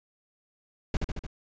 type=noise with echo; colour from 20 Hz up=brown; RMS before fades=-25 dBFS; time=0.94-0.97 s; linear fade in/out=2 ms; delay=74 ms; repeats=4; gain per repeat=-3 dB; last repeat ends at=1.266 s; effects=resampled to 16000 Hz